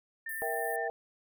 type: tone with vibrato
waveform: sine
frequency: 1792 Hz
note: A6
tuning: 31 cents sharp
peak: -36 dBFS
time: 0.26-0.88 s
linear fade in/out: 5 ms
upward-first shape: sine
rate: 9.6 Hz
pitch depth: 11 cents each way
type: high-pass noise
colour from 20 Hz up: pink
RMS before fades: -44 dBFS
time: 0.29-0.76 s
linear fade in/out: 2 ms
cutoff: 9200 Hz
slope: 96 dB/octave
type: chord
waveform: sine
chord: E diminished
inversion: second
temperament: equal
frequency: 466.2 / 659.3 / 784 Hz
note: Bb4 / E5 / G5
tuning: 0 / 0 / 0 cents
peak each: -36 dBFS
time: 0.42-0.9 s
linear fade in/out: 0 ms
effects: none